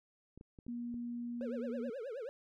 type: clicks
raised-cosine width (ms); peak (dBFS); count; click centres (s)
3; -39; 5; 0.376 / 0.411 / 0.588 / 0.666 / 0.942
type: tone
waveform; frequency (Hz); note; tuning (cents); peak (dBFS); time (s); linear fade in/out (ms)
sine; 238.9; A#3; +43; -38; 0.68-1.9; 5
type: tone with vibrato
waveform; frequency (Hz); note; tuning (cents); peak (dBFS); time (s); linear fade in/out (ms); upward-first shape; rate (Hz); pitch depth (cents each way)
triangle; 493.9; B4; 0; -38; 1.41-2.29; 0; triangle; 9.4; 290
effects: none